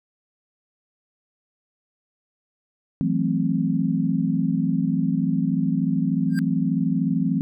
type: chord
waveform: sine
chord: F# half-diminished seventh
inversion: third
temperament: equal with one note detuned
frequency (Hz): 164.81 / 185 / 218.2 / 261.6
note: E3 / F#3 / A3 / C4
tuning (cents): 0 / 0 / -14 / 0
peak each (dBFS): -24 / -25 / -26 / -24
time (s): 3.01-7.41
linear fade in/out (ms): 0
type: tone with exponential growth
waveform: square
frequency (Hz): 1588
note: G6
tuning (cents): +22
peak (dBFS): -28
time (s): 6.29-6.39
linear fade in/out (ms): 0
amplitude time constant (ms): 21
effects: none